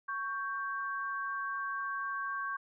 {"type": "tone pair together", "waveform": "sine", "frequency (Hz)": [1113, 1574], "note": ["C#6", "G6"], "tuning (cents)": [7, 7], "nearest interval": "tritone", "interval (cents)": 600, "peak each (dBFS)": [-36, -37], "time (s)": [0.08, 2.57], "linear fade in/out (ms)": 10, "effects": []}